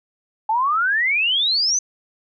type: exponential sweep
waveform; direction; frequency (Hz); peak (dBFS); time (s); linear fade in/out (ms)
sine; up; 851 to 6272; -16; 0.49-1.79; 5
effects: none